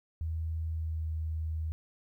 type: tone with pitch glide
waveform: sine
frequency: 80.6 to 79.49 Hz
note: E2 to D#2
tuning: -38 to +38 cents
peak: -31 dBFS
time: 0.21-1.72 s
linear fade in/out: 0 ms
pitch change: -24 cents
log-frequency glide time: 0.68-1.08 s
effects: 12-bit